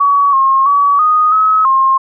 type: tone with pitch steps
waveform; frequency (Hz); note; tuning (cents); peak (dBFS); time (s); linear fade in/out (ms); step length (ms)
sine; 1130 / 1075 / 1137 / 1241 / 1281 / 1066; C#6 / C6 / C#6 / D#6 / E6 / C6; +33 / +47 / +44 / -5 / -50 / +32; -7; 0-1.98; 10; 330
effects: none